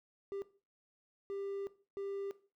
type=tone bursts at uneven times; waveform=triangle; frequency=396.3 Hz; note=G4; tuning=19 cents sharp; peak=-36 dBFS; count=3; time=0.32-0.42 / 1.3-1.67 / 1.97-2.31 s; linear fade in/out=0 ms; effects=noise-tail reverb RT60 0.4 s tail -17 dB re dry